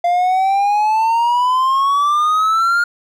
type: exponential sweep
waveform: triangle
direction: up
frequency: 692 to 1423 Hz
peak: -10 dBFS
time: 0.04-2.84 s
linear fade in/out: 5 ms
effects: none